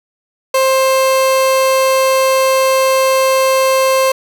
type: tone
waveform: 30% pulse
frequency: 528 Hz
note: C5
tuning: 16 cents sharp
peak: -7 dBFS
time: 0.54-4.12 s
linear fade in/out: 5 ms
effects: none